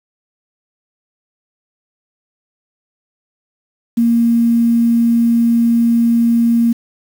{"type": "tone with quantisation", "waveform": "sine", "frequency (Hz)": 233.1, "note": "A#3", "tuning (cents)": 0, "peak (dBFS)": -9, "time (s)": [3.97, 6.73], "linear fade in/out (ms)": 10, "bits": 6, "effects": []}